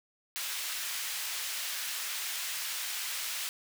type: high-pass noise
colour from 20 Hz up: pink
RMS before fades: -36 dBFS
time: 0.36-3.49 s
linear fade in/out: 0 ms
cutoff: 2000 Hz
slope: 12 dB/octave
effects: none